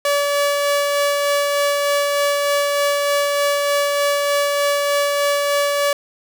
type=tone with tremolo; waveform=sawtooth; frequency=573 Hz; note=D5; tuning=43 cents flat; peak=-11 dBFS; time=0.05-5.93 s; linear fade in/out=2 ms; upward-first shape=sine; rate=3.3 Hz; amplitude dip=25%; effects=none

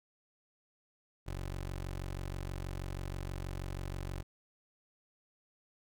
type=tone; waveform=20% pulse; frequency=46.25 Hz; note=F#1; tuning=in tune; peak=-33 dBFS; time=1.26-4.23 s; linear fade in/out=20 ms; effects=none

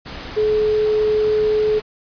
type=tone in noise; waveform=sine; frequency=427.7 Hz; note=A4; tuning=49 cents flat; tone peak=-14 dBFS; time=0.36-1.8 s; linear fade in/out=20 ms; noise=pink; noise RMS=-32 dBFS; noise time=0.05-1.82 s; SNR=+15 dB; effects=resampled to 11025 Hz

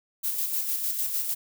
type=noise with tremolo; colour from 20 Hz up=violet; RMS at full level=-27 dBFS; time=0.23-1.35 s; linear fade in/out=20 ms; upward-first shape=square; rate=6.6 Hz; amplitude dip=40%; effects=none

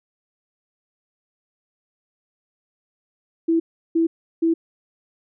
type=tone bursts; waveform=sine; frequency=329.6 Hz; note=E4; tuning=in tune; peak=-15 dBFS; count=3; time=3.48-4.54 s; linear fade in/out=10 ms; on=120 ms; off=350 ms; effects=none

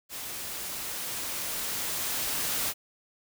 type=noise with level ramp; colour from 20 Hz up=white; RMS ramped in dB=-38 to -29 dBFS; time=0.09-2.74 s; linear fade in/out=50 ms; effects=none

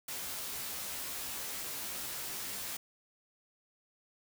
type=noise with comb filter; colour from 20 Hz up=white; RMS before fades=-40 dBFS; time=0.08-2.77 s; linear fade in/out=5 ms; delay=15 ms; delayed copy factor=+0.75; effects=none

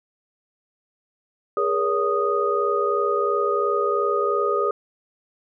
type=tone cluster; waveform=sine; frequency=410.5 / 473.4 / 564 / 1241 Hz; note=G#4 / A#4 / C#5 / D#6; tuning=-20 / +27 / +30 / -5 cents; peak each=-23 / -26 / -27 / -23 dBFS; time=1.57-4.71 s; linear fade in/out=2 ms; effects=none

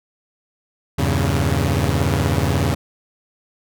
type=chord; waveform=sawtooth; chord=E diminished seventh; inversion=none; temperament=equal with one note detuned; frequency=81.6 / 98 / 116.54 / 138.59 Hz; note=E2 / G2 / Bb2 / Db3; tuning=-17 / 0 / 0 / 0 cents; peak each=-17 / -18 / -22 / -17 dBFS; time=0.98-2.75 s; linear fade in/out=10 ms; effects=none

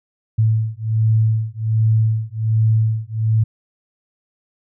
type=beating tone pair; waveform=sine; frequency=109.9 / 111.2 Hz; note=A2 / A2; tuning=-2 / +19 cents; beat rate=1.3 Hz; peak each=-17 dBFS; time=0.38-3.44 s; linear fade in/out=10 ms; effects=none

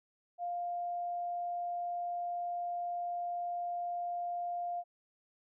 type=tone; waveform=sine; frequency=701 Hz; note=F5; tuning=6 cents sharp; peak=-34 dBFS; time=0.38-4.84 s; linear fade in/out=50 ms; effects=none

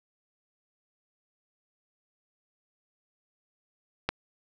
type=click; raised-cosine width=0.3 ms; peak=-10 dBFS; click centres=4.09 s; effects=none

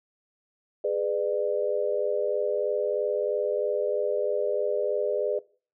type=chord; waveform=sine; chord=G# diminished; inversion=none; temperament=just; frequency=415.3 / 498.4 / 598 Hz; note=G#4 / B4 / D5; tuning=0 / +16 / +31 cents; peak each=-28 dBFS; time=0.84-5.39 s; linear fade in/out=5 ms; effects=noise-tail reverb RT60 0.4 s tail -20 dB re dry

